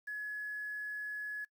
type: tone with quantisation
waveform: sine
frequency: 1694 Hz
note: G#6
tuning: 34 cents sharp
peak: -37 dBFS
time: 0.07-1.45 s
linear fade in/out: 10 ms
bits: 10
effects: noise-tail reverb RT60 0.1 s tail -23 dB re dry